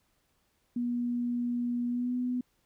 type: tone with pitch glide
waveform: sine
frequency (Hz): 241.5 to 248.6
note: B3 to B3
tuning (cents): -39 to +12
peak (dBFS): -28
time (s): 0.76-2.41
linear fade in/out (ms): 5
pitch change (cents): +51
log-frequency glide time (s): 1.88-2.15
effects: pink hiss -73 dBFS RMS until 2.65 s